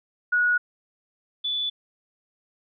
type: tone pair in turn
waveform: sine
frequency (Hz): 1458 / 3468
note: F#6 / A7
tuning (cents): -26 / -26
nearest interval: octave + minor third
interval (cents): 1500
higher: second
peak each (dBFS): -18 / -24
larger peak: first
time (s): 0.32-0.58 / 1.44-1.7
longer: neither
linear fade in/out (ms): 10
effects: none